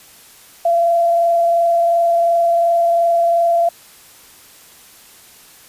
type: tone with frequency modulation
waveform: sine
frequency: 681 Hz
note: F5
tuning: 44 cents flat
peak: -11 dBFS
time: 0.65-3.69 s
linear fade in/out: 5 ms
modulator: 22.8 Hz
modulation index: 0.31
effects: white hiss -44 dBFS RMS until 5.68 s + resampled to 32000 Hz